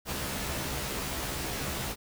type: noise with comb filter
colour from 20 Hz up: pink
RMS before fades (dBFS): -34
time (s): 0.05-1.96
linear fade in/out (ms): 50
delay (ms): 15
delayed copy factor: +0.9
effects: none